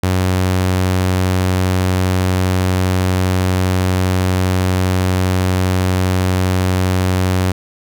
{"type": "tone", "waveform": "sawtooth", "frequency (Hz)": 92.5, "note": "F#2", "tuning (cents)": 0, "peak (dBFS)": -9, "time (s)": [0.03, 7.52], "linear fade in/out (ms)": 5, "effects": []}